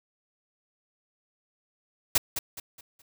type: noise with echo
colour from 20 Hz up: white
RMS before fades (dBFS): -21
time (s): 2.15-2.18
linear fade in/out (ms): 5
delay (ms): 210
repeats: 4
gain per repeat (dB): -9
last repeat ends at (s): 3.02
effects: none